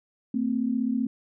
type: tone pair together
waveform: sine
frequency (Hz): 225.3 / 260.9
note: A3 / C4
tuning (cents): +41 / -5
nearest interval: minor third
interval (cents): 254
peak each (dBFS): -26 / -26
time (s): 0.34-1.07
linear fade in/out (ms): 5
effects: none